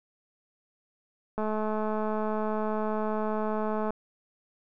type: click train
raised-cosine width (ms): 1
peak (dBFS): -18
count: 544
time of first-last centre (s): 1.38-3.906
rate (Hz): 215
effects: none